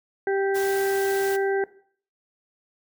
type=harmonic tone; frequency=391.8 Hz; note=G4; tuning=1 cent flat; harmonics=1 / 2 / 4 / 5; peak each=-22 / -30 / -31 / -38 dBFS; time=0.27-1.64 s; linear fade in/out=2 ms
type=noise; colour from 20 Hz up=white; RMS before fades=-36 dBFS; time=0.54-1.37 s; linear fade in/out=20 ms
effects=noise-tail reverb RT60 0.5 s tail -17 dB re dry